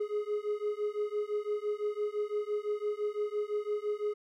triangle beating tone pair, 415.3 / 421.2 Hz, G#4 / G#4, 0 / +24 cents, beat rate 5.9 Hz, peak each -32 / -32 dBFS, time 0-4.14 s, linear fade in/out 10 ms, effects none

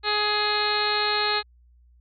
harmonic tone, 419 Hz, G#4, 15 cents sharp, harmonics 1 / 2 / 3 / 4 / 5 / 6 / 7 / 8 / 9 / 10, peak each -30 / -29 / -29 / -30 / -34 / -32 / -38 / -38 / -31 / -27 dBFS, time 0.03-1.43 s, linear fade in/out 50 ms, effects added 60 Hz sine -53 dBFS peak until 2 s

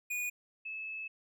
square / sine tone pair in turn, 2458 / 2604 Hz, D#7 / E7, -22 / -22 cents, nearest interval minor second, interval 100 cents, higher second, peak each -34 / -38 dBFS, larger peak first, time 0.1-0.3 / 0.65-1.08 s, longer second, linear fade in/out 10 ms, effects none

